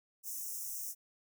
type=high-pass noise; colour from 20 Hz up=white; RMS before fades=-41 dBFS; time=0.23-0.95 s; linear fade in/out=50 ms; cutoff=5500 Hz; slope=96 dB/octave; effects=none